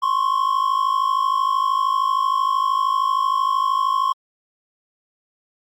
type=tone pair together; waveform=triangle; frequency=1046.5 / 1099.5 Hz; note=C6 / C#6; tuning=0 / -14 cents; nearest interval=minor second; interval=86 cents; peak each=-18 / -18 dBFS; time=0.02-4.13 s; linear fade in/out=10 ms; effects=Opus 48 kbps